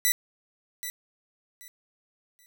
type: tone with echo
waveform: 5% pulse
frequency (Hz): 1975.5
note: B6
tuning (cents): 0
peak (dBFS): -10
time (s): 0.05-0.12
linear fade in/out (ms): 0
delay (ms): 780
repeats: 3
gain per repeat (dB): -12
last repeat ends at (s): 2.46
effects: none